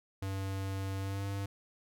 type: tone with pitch glide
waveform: square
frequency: 96.8 to 99.12 Hz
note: G2 to G2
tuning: -21 to +20 cents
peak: -35 dBFS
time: 0.22-1.46 s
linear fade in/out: 5 ms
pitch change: +41 cents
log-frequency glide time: 0.99-1.25 s
effects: none